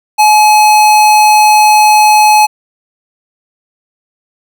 square tone, 850 Hz, G#5, 40 cents sharp, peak -4 dBFS, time 0.18-2.47 s, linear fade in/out 20 ms, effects none

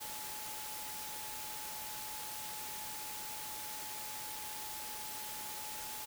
sine tone in noise, 857 Hz, A5, 46 cents flat, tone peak -49 dBFS, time 0-6.06 s, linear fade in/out 20 ms, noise white, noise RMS -44 dBFS, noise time 0-6.06 s, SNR -8 dB, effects none

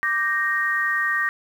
sine chord, G minor, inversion second, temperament equal, 1174.7 / 1568 / 1864.7 Hz, D6 / G6 / Bb6, 0 / 0 / 0 cents, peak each -27 / -27 / -21 dBFS, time 0.03-1.29 s, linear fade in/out 0 ms, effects 8-bit

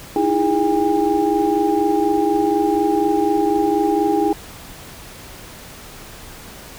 sine tone cluster, 310.7 / 334.8 / 411.5 / 807 Hz, D#4 / E4 / G#4 / G#5, -2 / +27 / -16 / -50 cents, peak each -20 dBFS, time 0.16-4.33 s, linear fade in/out 2 ms, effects pink hiss -38 dBFS RMS until 6.78 s

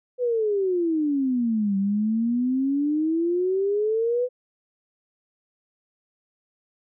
sine exponential two-way sweep, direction down then up, 505 to 193.4 to 505 Hz, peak -20 dBFS, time 0.18-4.29 s, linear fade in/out 50 ms, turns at 1.77 s, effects none

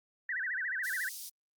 sine tone with vibrato, 1730 Hz, A6, 30 cents flat, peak -32 dBFS, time 0.29-1.09 s, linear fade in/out 2 ms, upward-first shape sine, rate 14 Hz, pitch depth 240 cents each way
pink high-pass noise, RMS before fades -43 dBFS, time 0.83-1.3 s, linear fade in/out 20 ms, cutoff 4500 Hz, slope 24 dB/octave
effects Opus 48 kbps

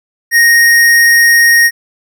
square tone, 1864.7 Hz, A#6, in tune, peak -5 dBFS, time 0.31-1.71 s, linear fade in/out 50 ms, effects none

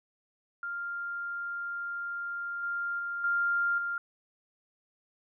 sine tone with level steps, 1396.9 Hz, F6, in tune, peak -33 / -30 / -32 / -25 / -30 dBFS, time 0.63-3.98 s, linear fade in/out 2 ms, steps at 2.63 / 2.99 / 3.24 / 3.78 s, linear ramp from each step 2 ms, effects none

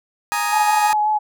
30% pulse chord, Ab suspended second, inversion none, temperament just, 830.6 / 934.4 / 1245.9 Hz, Ab5 / Bb5 / Eb6, 0 / +4 / +2 cents, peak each -21 dBFS, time 0.32-0.93 s, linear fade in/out 0 ms
sine tone with vibrato, 849 Hz, G#5, 38 cents sharp, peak -15 dBFS, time 0.52-1.19 s, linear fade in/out 20 ms, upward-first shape sine, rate 5.6 Hz, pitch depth 19 cents each way
effects none

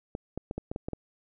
clicks, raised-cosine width 2 ms, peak -20 dBFS, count 8, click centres 0.151 / 0.376 / 0.511 / 0.58 / 0.715 / 0.761 / 0.885 / 0.933 s, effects none

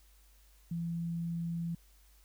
sine tone, 168.5 Hz, E3, 38 cents sharp, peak -33 dBFS, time 0.71-1.75 s, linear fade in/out 5 ms, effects added 50 Hz sine -60 dBFS peak until 2.24 s + white hiss -67 dBFS RMS until 2.24 s

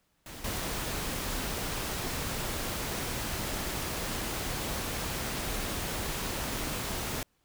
pink noise with level steps, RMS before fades -44 / -34 dBFS, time 0.26-7.23 s, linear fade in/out 2 ms, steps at 0.44 s, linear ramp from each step 5 ms, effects pink hiss -73 dBFS RMS until 7.44 s

